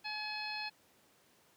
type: harmonic tone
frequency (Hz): 850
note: G#5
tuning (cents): +40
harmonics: 1 / 2 / 3 / 4 / 5 / 6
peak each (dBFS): -44 / -46 / -42 / -52 / -43 / -52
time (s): 0.04-0.7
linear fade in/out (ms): 20
effects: pink hiss -67 dBFS RMS until 1.56 s + high-pass 150 Hz 12 dB/octave